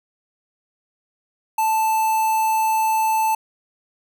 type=tone with notch filter; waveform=square; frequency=880 Hz; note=A5; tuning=in tune; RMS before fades=-19 dBFS; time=1.58-3.35 s; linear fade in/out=5 ms; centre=3900 Hz; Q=0.84; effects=none